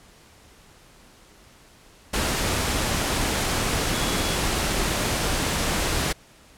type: tone in noise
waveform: sine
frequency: 3369 Hz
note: G#7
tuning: 24 cents sharp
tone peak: -35 dBFS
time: 3.93-4.36 s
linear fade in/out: 10 ms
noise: pink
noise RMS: -24 dBFS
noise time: 2.13-6.13 s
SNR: -14 dB
effects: pink hiss -52 dBFS RMS until 6.57 s + low-pass 11000 Hz 12 dB/octave